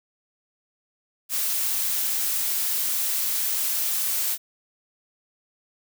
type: noise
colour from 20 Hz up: blue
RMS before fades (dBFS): -25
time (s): 1.29-4.38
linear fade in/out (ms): 50
effects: none